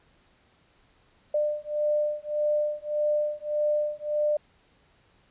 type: beating tone pair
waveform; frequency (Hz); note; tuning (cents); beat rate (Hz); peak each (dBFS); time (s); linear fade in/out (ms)
sine; 597 / 598.7; D5 / D5; +28 / +33; 1.7; -27; 1.34-4.37; 5
effects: pink hiss -63 dBFS RMS until 5.3 s + resampled to 8000 Hz